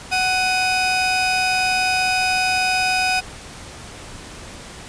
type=tone pair together; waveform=30% pulse; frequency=744 / 2503 Hz; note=F#5 / D#7; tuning=+9 / +10 cents; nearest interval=octave + major sixth; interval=2101 cents; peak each=-17 dBFS; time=0.11-3.21 s; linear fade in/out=20 ms; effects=pink hiss -37 dBFS RMS until 4.88 s + resampled to 22050 Hz